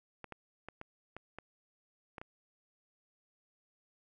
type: clicks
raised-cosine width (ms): 0.5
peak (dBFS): -29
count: 8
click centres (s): 0.243 / 0.323 / 0.686 / 0.814 / 1.166 / 1.386 / 2.182 / 2.215
effects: none